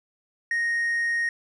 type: tone with hard clipping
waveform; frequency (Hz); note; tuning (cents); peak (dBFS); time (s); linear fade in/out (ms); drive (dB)
sine; 1864.7; A#6; 0; -23; 0.51-1.29; 2; 2
effects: resampled to 32000 Hz